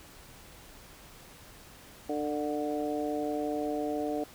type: harmonic tone with a mistuned harmonic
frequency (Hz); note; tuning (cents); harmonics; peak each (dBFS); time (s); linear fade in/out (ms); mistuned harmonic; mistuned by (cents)
149.1; D3; +27; 2 / 3 / 4 / 5; -33 / -35 / -36 / -37; 2.09-4.24; 5; 5; -26
effects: pink hiss -52 dBFS RMS until 4.34 s